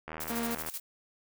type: click train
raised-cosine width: 0.5 ms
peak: -24 dBFS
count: 49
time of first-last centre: 0.08-0.687 s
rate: 79.1 Hz
type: noise with tremolo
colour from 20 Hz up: blue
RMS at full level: -37 dBFS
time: 0.2-0.8 s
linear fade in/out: 5 ms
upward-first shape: square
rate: 13 Hz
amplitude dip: 70%
type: tone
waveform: sawtooth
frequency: 233.1 Hz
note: A#3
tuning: in tune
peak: -28 dBFS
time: 0.3-0.55 s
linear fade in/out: 2 ms
effects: none